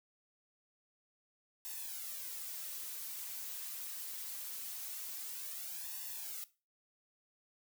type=noise with flanger; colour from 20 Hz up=blue; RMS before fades=-44 dBFS; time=1.65-6.44 s; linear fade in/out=0 ms; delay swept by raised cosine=1.1 to 5.8 ms; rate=0.23 Hz; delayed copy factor=+0.9; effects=noise-tail reverb RT60 0.3 s tail -17 dB re dry